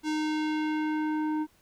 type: tone with low-pass filter sweep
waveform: square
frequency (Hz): 307.9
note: D#4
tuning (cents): -18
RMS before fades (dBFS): -29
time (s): 0.03-1.47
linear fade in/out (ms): 50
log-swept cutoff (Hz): 6600 to 910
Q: 1
effects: pink hiss -64 dBFS RMS until 1.61 s